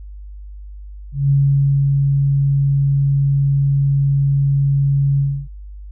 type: tone with ADSR envelope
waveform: sine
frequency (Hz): 139.3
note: C#3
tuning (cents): +9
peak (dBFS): -10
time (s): 1.12-5.48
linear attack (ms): 180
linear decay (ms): 560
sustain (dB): -2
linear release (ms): 290
effects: added 50 Hz sine -31 dBFS peak until 5.91 s